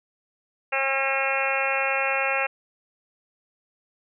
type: harmonic tone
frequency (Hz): 270.3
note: C#4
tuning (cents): -44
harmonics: 2 / 3 / 4 / 5 / 6 / 7 / 8 / 9 / 10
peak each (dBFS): -29 / -30 / -35 / -31 / -31 / -33 / -31 / -29 / -29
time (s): 0.72-2.47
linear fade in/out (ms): 10
effects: none